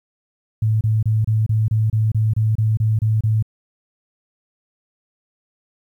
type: tone bursts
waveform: sine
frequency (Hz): 109.4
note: A2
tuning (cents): -9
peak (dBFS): -14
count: 13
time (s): 0.62-3.426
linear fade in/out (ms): 5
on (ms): 190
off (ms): 28
effects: 9-bit